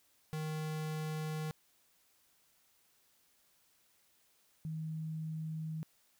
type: tone pair in turn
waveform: square / sine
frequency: 155.56 / 158.28 Hz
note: D#3 / D#3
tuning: 0 / +30 cents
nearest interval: unison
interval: 30 cents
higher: second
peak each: -37 / -37 dBFS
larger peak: neither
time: 0.33-1.51 / 4.65-5.83 s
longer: neither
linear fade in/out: 0 ms
effects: white hiss -71 dBFS RMS until 6.19 s